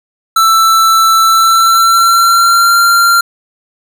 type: tone with pitch glide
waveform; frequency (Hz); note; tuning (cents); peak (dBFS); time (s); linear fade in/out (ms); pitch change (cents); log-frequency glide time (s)
square; 1328 to 1381.2; E6 to F6; +12 to -20; -6; 0.36-3.21; 5; +68; 1.23-2.77
effects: none